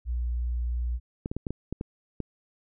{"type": "tone with vibrato", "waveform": "sine", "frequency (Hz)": 60, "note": "B1", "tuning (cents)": -49, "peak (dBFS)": -26, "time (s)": [0.05, 1], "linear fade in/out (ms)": 50, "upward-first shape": "triangle", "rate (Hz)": 3, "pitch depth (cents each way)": 8}
{"type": "clicks", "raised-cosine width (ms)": 3, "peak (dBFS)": -18, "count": 8, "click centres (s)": [1.259, 1.315, 1.366, 1.468, 1.506, 1.726, 1.811, 2.203]}
{"effects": []}